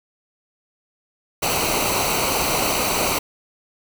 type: noise with comb filter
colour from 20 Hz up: pink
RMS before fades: -21 dBFS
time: 1.42-3.19 s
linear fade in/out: 10 ms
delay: 0.58 ms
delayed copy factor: -0.7
effects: none